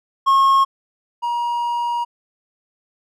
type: tone pair in turn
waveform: triangle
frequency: 1085 / 951.6 Hz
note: C#6 / A#5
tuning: -37 / +35 cents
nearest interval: major second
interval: 228 cents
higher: first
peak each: -9 / -17 dBFS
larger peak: first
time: 0.26-0.65 / 1.22-2.05 s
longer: second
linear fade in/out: 20 ms
effects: none